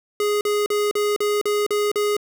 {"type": "tone bursts", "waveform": "square", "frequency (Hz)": 415.3, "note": "G#4", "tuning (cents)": 0, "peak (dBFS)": -19, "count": 8, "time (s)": [0.2, 2.167], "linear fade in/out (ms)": 2, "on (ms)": 210, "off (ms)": 41, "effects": ["10-bit"]}